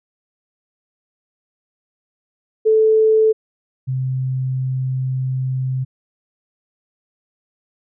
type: tone pair in turn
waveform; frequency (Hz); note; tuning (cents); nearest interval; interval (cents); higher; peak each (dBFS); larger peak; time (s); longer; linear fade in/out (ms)
sine; 437.9 / 130.19; A4 / C3; -8 / -8; octave + major sixth; 2100; first; -10 / -18; first; 2.65-3.33 / 3.87-5.85; second; 20
effects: none